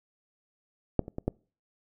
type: clicks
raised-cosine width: 2 ms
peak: -9 / -26 / -20 / -13 dBFS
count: 4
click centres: 0.993 / 1.081 / 1.184 / 1.28 s
effects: noise-tail reverb RT60 0.4 s tail -26 dB re dry